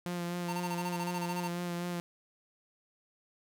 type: tone with vibrato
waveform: sawtooth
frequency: 174.61 Hz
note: F3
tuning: in tune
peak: -30 dBFS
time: 0.06-2 s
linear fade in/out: 0 ms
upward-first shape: sine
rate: 4 Hz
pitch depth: 21 cents each way
type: tone bursts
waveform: square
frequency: 906 Hz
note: A#5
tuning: 50 cents flat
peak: -36 dBFS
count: 14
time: 0.48-1.481 s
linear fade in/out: 10 ms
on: 52 ms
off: 21 ms
effects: none